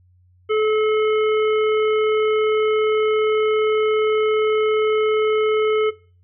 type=harmonic tone; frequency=431.3 Hz; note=A4; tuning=35 cents flat; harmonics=1 / 3 / 5 / 7; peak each=-16 / -26 / -30 / -33 dBFS; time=0.49-5.91 s; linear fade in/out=20 ms; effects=noise-tail reverb RT60 0.4 s tail -19 dB re dry + added 90 Hz sine -52 dBFS peak until 6.23 s